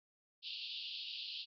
pink band-pass noise, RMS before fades -45 dBFS, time 0.42-1.46 s, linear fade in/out 50 ms, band 2700 to 4800 Hz, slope 96 dB/octave, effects none

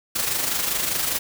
white noise with amplitude modulation, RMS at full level -22 dBFS, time 0.15-1.19 s, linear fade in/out 10 ms, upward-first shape sine, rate 25 Hz, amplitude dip 50%, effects none

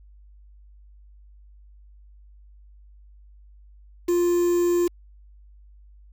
triangle tone with quantisation, 349.2 Hz, F4, in tune, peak -16 dBFS, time 4.08-4.88 s, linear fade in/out 10 ms, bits 6, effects added 50 Hz sine -47 dBFS peak until 6.12 s

